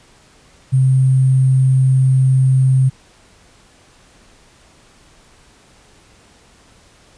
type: tone with sample-and-hold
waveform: sine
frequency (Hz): 131.5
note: C3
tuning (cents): +9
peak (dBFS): -9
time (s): 0.72-2.9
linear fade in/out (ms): 20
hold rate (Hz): 8820
effects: pink hiss -49 dBFS RMS until 7.17 s + resampled to 22050 Hz